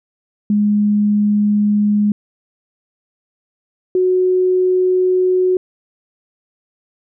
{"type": "tone pair in turn", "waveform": "sine", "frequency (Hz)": [207.7, 368.1], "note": ["G#3", "F#4"], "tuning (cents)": [0, -9], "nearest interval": "minor seventh", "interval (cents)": 991, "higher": "second", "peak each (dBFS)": -11, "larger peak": "neither", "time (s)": [[0.5, 2.12], [3.95, 5.57]], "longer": "neither", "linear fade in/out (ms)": 2, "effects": []}